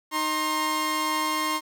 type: tone cluster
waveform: sawtooth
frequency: 310.3 / 929 / 1064 Hz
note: D#4 / A#5 / C6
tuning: -5 / -6 / +29 cents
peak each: -27 / -28 / -22 dBFS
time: 0.11-1.61 s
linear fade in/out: 50 ms
effects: 9-bit